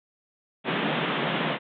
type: band-pass noise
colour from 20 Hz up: pink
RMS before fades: -27 dBFS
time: 0.64-1.59 s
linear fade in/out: 50 ms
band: 140 to 3600 Hz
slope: 96 dB/octave
effects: none